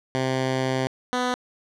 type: tone pair in turn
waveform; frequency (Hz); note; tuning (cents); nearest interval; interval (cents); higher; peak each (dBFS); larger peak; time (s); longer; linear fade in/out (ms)
10% pulse; 130.81 / 249.2; C3 / B3; 0 / +16; major seventh; 1116; second; -14; neither; 0.15-0.87 / 1.13-1.34; first; 0
effects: low-pass 6000 Hz 12 dB/octave